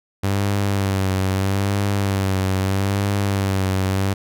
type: tone with vibrato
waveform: sawtooth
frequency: 97.6 Hz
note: G2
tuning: 7 cents flat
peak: -14 dBFS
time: 0.23-4.14 s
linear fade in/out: 10 ms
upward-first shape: sine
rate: 0.78 Hz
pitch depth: 51 cents each way
effects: none